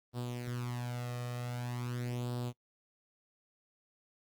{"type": "tone with flanger", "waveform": "sawtooth", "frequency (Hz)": 122.1, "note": "B2", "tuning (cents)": -19, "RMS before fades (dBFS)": -38, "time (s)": [0.13, 2.53], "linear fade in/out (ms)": 50, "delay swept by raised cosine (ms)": [0.23, 1.63], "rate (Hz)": 0.45, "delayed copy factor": 0.7, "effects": ["noise-tail reverb RT60 0.1 s tail -22 dB re dry", "Opus 32 kbps"]}